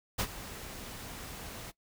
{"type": "noise with ADSR envelope", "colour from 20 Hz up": "pink", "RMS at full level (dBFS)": -29, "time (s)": [0.18, 1.72], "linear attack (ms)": 17, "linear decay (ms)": 65, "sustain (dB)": -15, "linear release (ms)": 27, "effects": ["noise-tail reverb RT60 0.1 s tail -20 dB re dry"]}